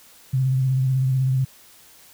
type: tone with vibrato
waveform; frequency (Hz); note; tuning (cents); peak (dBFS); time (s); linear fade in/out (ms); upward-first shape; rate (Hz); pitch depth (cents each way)
sine; 131.2; C3; +5; -17; 0.33-1.45; 10; triangle; 16; 46
effects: white hiss -50 dBFS RMS until 2.13 s